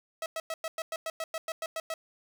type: tone bursts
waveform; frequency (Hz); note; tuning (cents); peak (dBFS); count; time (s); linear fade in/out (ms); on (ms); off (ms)
sawtooth; 648; E5; -30; -28; 13; 0.22-1.94; 2; 40; 100
effects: none